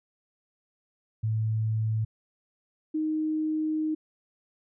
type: tone pair in turn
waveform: sine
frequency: 110 / 311.1 Hz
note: A2 / D#4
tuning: 0 / 0 cents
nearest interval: octave + tritone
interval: 1800 cents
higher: second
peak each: -24 / -25 dBFS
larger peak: first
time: 1.23-2.05 / 2.94-3.95 s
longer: second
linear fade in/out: 10 ms
effects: none